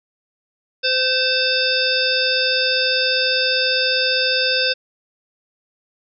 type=harmonic tone with a mistuned harmonic; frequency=515 Hz; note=C5; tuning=28 cents flat; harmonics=1 / 3 / 5 / 7 / 9 / 10; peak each=-23 / -23 / -23 / -23 / -23 / -23 dBFS; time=0.83-4.74 s; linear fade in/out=20 ms; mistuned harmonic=5; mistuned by=+45 cents; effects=none